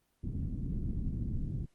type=low-pass noise; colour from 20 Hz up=pink; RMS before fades=-35 dBFS; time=0.23-1.66 s; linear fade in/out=10 ms; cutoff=250 Hz; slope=24 dB/octave; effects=pink hiss -75 dBFS RMS until 1.74 s + Opus 24 kbps